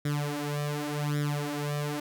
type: tone with flanger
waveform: sawtooth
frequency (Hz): 146.83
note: D3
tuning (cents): 0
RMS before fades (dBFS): -31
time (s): 0.05-2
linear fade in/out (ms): 5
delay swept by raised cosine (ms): 0.55 to 5.15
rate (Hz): 0.88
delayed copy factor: +0.85
effects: none